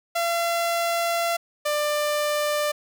sawtooth tone pair in turn, 681 / 594.1 Hz, F5 / D5, -44 / +20 cents, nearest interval major second, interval 236 cents, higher first, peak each -18 dBFS, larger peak neither, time 0.15-1.37 / 1.65-2.72 s, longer first, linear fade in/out 10 ms, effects none

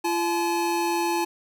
square tone pair together, 342.2 / 856.6 Hz, F4 / A5, -35 / -47 cents, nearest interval octave + major third, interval 1588 cents, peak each -26 dBFS, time 0.04-1.25 s, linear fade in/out 10 ms, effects none

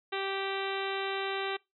harmonic tone with a mistuned harmonic, 390 Hz, G4, 9 cents flat, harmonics 1 / 2 / 3 / 4 / 5 / 6 / 7 / 8 / 9 / 10, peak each -35 / -38 / -40 / -41 / -42 / -43 / -43 / -44 / -45 / -45 dBFS, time 0.12-1.57 s, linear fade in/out 10 ms, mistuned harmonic 9, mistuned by +33 cents, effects noise-tail reverb RT60 0.2 s tail -23 dB re dry

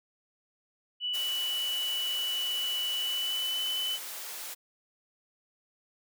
sine tone with pitch glide, 2960 to 3012 Hz, F#7 to F#7, 0 to +30 cents, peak -29 dBFS, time 1-3.99 s, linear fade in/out 50 ms, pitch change +30 cents, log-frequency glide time 3-3.64 s
white high-pass noise, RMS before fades -40 dBFS, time 1.13-4.55 s, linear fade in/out 20 ms, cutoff 480 Hz, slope 12 dB/octave
effects none

